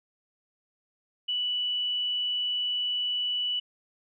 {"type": "tone", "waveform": "sine", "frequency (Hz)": 2960, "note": "F#7", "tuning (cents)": 0, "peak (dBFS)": -26, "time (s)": [1.28, 3.6], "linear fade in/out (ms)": 10, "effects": []}